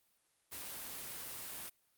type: noise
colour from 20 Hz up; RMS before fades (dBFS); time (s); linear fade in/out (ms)
white; -45; 0.51-1.7; 20
effects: white hiss -75 dBFS RMS until 1.97 s + Opus 32 kbps